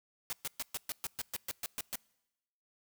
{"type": "noise bursts", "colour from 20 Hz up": "white", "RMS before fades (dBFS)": -37, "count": 12, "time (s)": [0.3, 1.956], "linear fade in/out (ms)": 0, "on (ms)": 28, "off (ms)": 120, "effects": ["noise-tail reverb RT60 1.0 s tail -26 dB re dry"]}